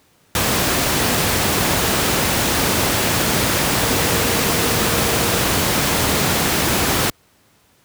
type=tone in noise; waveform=sine; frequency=466.2 Hz; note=A#4; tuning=in tune; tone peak=-27 dBFS; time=3.82-5.41 s; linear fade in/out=2 ms; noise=pink; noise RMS=-17 dBFS; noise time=0.35-7.1 s; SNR=-13 dB; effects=pink hiss -56 dBFS RMS until 7.84 s + high-pass 80 Hz 12 dB/octave